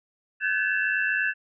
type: tone cluster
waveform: sine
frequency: 1523 / 1611 / 1715 / 2674 Hz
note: F#6 / G6 / A6 / E7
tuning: +50 / +47 / -45 / +24 cents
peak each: -27 / -31 / -26 / -30 dBFS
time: 0.4-1.34 s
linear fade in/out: 50 ms
effects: none